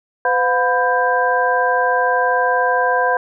sine tone cluster, 506 / 717 / 996 / 1583 Hz, B4 / F5 / B5 / G6, +42 / +45 / +14 / +17 cents, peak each -19 dBFS, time 0.25-3.17 s, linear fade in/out 2 ms, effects none

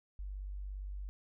sine tone, 48.7 Hz, G1, 11 cents flat, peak -39 dBFS, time 0.19-1.09 s, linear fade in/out 0 ms, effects none

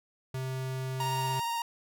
square tone, 130.81 Hz, C3, in tune, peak -33 dBFS, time 0.34-1.4 s, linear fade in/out 5 ms
45% pulse tone with vibrato, 932.3 Hz, A#5, in tune, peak -30 dBFS, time 1-1.62 s, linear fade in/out 2 ms, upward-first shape triangle, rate 17 Hz, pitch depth 22 cents each way
effects none

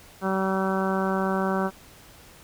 harmonic tone, 191.1 Hz, G3, 44 cents flat, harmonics 1 / 2 / 3 / 4 / 5 / 6 / 7 / 8, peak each -26 / -29 / -31 / -32 / -33 / -34 / -34 / -35 dBFS, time 0.21-1.71 s, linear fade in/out 50 ms, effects pink hiss -50 dBFS RMS until 2.43 s

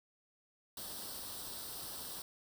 white noise with comb filter, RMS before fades -45 dBFS, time 0.77-2.22 s, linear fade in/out 2 ms, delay 0.22 ms, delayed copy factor +0.7, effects none

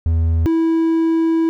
triangle tone pair in turn, 82 / 327 Hz, E2 / E4, -9 / -14 cents, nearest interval 2 octaves, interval 2395 cents, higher second, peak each -11 dBFS, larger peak neither, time 0.06-0.46 / 0.46-1.49 s, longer second, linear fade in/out 0 ms, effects none

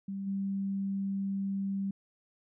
sine tone with level steps, 196 Hz, G3, in tune, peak -34 / -30 dBFS, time 0.08-1.91 s, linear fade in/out 5 ms, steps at 0.26 s, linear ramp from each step 20 ms, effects none

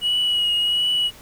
triangle tone with vibrato, 2914 Hz, F#7, 27 cents flat, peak -15 dBFS, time 0.01-1.11 s, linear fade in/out 50 ms, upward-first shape triangle, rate 1.4 Hz, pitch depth 26 cents each way, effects tanh soft clip ceiling -13 dBFS + pink hiss -45 dBFS RMS until 1.21 s

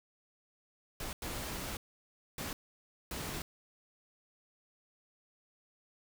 pink noise bursts at uneven times, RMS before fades -40 dBFS, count 4, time 1-1.13 / 1.22-1.77 / 2.38-2.53 / 3.11-3.42 s, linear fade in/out 2 ms, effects none

